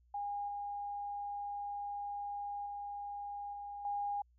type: tone with level steps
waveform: sine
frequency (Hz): 814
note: G#5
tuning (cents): -35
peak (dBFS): -36 / -38 / -40 / -42 / -34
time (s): 0.14-4.22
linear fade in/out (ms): 5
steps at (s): 0.48 / 2.66 / 3.53 / 3.85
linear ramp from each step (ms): 2
effects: added 60 Hz sine -65 dBFS peak until 4.38 s